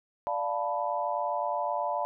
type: chord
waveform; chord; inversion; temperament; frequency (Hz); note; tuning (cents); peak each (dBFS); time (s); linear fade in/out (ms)
sine; B half-diminished seventh; first; equal; 587.3 / 698.5 / 880 / 987.8; D5 / F5 / A5 / B5; 0 / 0 / 0 / 0; -33; 0.27-2.05; 0
effects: none